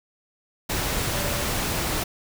sine tone in noise, 580 Hz, D5, 22 cents flat, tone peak -34 dBFS, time 1.14-1.44 s, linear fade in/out 10 ms, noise pink, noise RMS -26 dBFS, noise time 0.69-2.04 s, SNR -11 dB, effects none

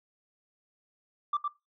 sine tone with echo, 1174.7 Hz, D6, in tune, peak -23 dBFS, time 1.33-1.37 s, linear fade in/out 5 ms, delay 110 ms, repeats 1, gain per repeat -4 dB, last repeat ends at 1.48 s, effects noise-tail reverb RT60 0.2 s tail -17 dB re dry + tanh soft clip ceiling -23 dBFS

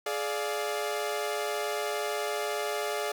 sawtooth chord, D diminished, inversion second, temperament equal with one note detuned, 421.3 / 587.3 / 698.5 Hz, Ab4 / D5 / F5, +25 / 0 / 0 cents, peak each -29 / -30 / -32 dBFS, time 0.06-3.12 s, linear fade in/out 5 ms, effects none

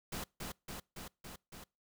pink noise with echo, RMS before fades -41 dBFS, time 0.12-0.24 s, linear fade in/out 5 ms, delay 280 ms, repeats 5, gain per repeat -2 dB, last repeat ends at 1.64 s, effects noise-tail reverb RT60 0.3 s tail -26 dB re dry

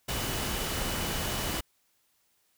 sine tone in noise, 2960 Hz, F#7, in tune, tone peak -42 dBFS, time 0.08-1.61 s, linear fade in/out 10 ms, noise pink, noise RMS -32 dBFS, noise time 0.08-1.61 s, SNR -13 dB, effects white hiss -71 dBFS RMS until 2.57 s

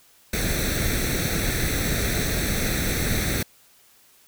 pink noise with comb filter, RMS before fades -24 dBFS, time 0.33-3.43 s, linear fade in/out 5 ms, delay 0.5 ms, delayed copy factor +0.75, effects white hiss -56 dBFS RMS until 4.27 s

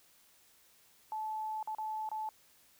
sine tone with dropouts, 868 Hz, A5, 24 cents flat, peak -35 dBFS, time 1.12-2.29 s, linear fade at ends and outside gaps 1 ms, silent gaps 1.628-1.674 / 1.749-1.784 / 2.09-2.115 s, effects white hiss -65 dBFS RMS until 2.79 s

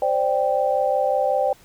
sine chord, C suspended second, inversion none, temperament just, 523.3 / 588.7 / 784.9 Hz, C5 / D5 / G5, 0 / +4 / +2 cents, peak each -22 dBFS, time 0.02-1.53 s, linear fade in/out 2 ms, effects pink hiss -52 dBFS RMS until 1.64 s

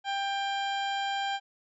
harmonic tone, 792 Hz, G5, 18 cents sharp, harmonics 1 / 2 / 3 / 4 / 5 / 6 / 7 / 9, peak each -30 / -36 / -42 / -37 / -47 / -50 / -54 / -51 dBFS, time 0.04-1.4 s, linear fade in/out 50 ms, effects none

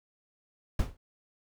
brown noise with exponential decay, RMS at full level -22 dBFS, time 0.79-0.97 s, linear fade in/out 5 ms, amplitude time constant 39 ms, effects none

